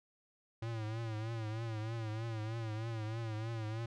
square tone with vibrato, 111.5 Hz, A2, 23 cents sharp, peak -38 dBFS, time 0.62-3.86 s, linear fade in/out 5 ms, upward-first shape triangle, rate 3.2 Hz, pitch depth 85 cents each way, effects low-pass 5000 Hz 12 dB/octave

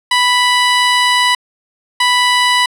15% pulse tone pair in turn, 987.8 / 987.8 Hz, B5 / B5, 0 / 0 cents, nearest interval unison, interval 0 cents, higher neither, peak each -3 dBFS, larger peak neither, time 0.11-1.35 / 2-2.66 s, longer first, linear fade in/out 5 ms, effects low-pass 9000 Hz 12 dB/octave

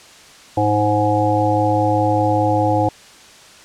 harmonic tone with a mistuned harmonic, 104.9 Hz, G#2, 18 cents sharp, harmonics 1 / 3 / 5 / 7 / 8, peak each -20 / -20 / -20 / -20 / -20 dBFS, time 0.57-2.89 s, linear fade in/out 5 ms, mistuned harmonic 1, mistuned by +21 cents, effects white hiss -43 dBFS RMS until 3.64 s + low-pass 7000 Hz 12 dB/octave

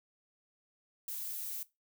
violet noise, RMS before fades -40 dBFS, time 1.08-1.63 s, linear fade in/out 2 ms, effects noise-tail reverb RT60 0.2 s tail -18 dB re dry

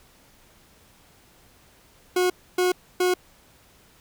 40% pulse tone bursts, 362.9 Hz, F#4, 34 cents flat, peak -18 dBFS, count 3, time 2.16-3.14 s, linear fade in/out 5 ms, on 140 ms, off 280 ms, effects pink hiss -56 dBFS RMS until 4 s

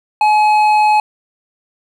triangle tone with hard clipping, 849 Hz, G#5, 38 cents sharp, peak -10 dBFS, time 0.21-1 s, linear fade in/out 2 ms, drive 11 dB, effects none

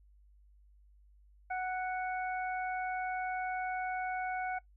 harmonic tone, 740 Hz, F#5, in tune, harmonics 1 / 2 / 3, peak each -34 / -40 / -44 dBFS, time 1.5-4.59 s, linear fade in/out 10 ms, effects noise-tail reverb RT60 0.1 s tail -19 dB re dry + added 50 Hz sine -59 dBFS peak until 4.76 s

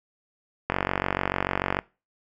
click train, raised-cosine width 0.5 ms, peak -8 dBFS, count 52, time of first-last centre 0.7-1.79 s, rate 46.8 Hz, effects noise-tail reverb RT60 0.3 s tail -22 dB re dry

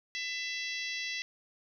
harmonic tone, 668 Hz, E5, 23 cents sharp, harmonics 3 / 4 / 5 / 6 / 7 / 8 / 9, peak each -38 / -40 / -42 / -44 / -45 / -46 / -47 dBFS, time 0.15-1.22 s, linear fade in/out 0 ms, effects 11-bit

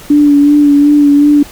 sine tone with vibrato, 290 Hz, D4, 22 cents flat, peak -3 dBFS, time 0.1-1.43 s, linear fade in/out 5 ms, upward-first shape sine, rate 2.7 Hz, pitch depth 26 cents each way, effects pink hiss -33 dBFS RMS until 1.51 s

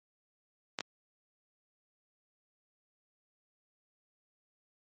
clicks, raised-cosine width 0.2 ms, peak -16 dBFS, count 2, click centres 0.788 / 0.807 s, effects high-pass 200 Hz 12 dB/octave + MP3 32 kbps

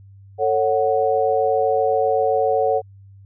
sine chord, F# minor, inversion first, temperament equal with one note detuned, 446.7 / 554.4 / 740 Hz, A4 / C#5 / F#5, +26 / 0 / 0 cents, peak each -20 dBFS, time 0.38-2.82 s, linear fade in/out 50 ms, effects added 98 Hz sine -42 dBFS peak until 3.25 s

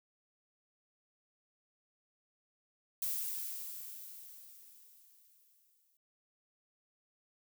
violet noise with exponential decay, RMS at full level -35 dBFS, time 3.02-5.97 s, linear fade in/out 2 ms, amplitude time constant 640 ms, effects none

